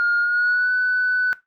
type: tone with pitch glide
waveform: sine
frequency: 1419 to 1495.6 Hz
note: F6 to F#6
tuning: +27 to +18 cents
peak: -15 dBFS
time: 0-1.33 s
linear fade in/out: 0 ms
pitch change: +91 cents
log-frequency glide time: 0.19-0.72 s
effects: noise-tail reverb RT60 0.2 s tail -18 dB re dry + tanh soft clip ceiling -13 dBFS